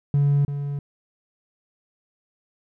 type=tone with echo; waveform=triangle; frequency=142.5 Hz; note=C#3; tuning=48 cents sharp; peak=-13 dBFS; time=0.14-0.45 s; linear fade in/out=2 ms; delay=340 ms; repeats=1; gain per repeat=-10 dB; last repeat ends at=0.79 s; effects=tanh soft clip ceiling -11 dBFS